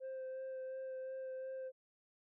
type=tone with vibrato; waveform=sine; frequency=523.3 Hz; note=C5; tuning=in tune; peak=-39 dBFS; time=0-1.72 s; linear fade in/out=50 ms; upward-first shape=sine; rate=2.8 Hz; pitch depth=13 cents each way; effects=tanh soft clip ceiling -41 dBFS